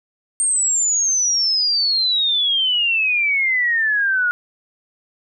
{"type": "exponential sweep", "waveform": "sine", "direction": "down", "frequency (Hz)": [8720, 1425], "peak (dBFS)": -15, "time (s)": [0.4, 4.31], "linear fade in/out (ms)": 0, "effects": []}